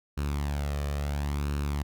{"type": "tone with flanger", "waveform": "sawtooth", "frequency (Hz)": 72, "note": "D2", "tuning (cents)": -34, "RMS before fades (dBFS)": -30, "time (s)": [0.17, 1.83], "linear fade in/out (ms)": 10, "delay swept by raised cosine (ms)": [0.73, 1.67], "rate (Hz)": 0.73, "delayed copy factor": 0.55, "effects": []}